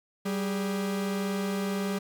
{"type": "tone pair together", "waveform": "45% pulse", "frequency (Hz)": [194.22, 410], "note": ["G3", "G#4"], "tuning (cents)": [-16, -22], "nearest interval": "octave + minor second", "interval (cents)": 1294, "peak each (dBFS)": [-29, -34], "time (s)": [0.25, 1.99], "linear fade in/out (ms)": 10, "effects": []}